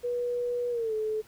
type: tone with pitch glide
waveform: sine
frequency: 485.8 to 432.8 Hz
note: B4 to A4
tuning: -29 to -29 cents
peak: -27 dBFS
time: 0.03-1.22 s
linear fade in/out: 20 ms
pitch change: -200 cents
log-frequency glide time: 0.7-0.94 s
effects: pink hiss -57 dBFS RMS until 1.27 s